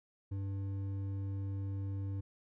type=tone with hard clipping; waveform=sine; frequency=98 Hz; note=G2; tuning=in tune; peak=-37 dBFS; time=0.31-2.21 s; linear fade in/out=10 ms; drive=7 dB; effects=none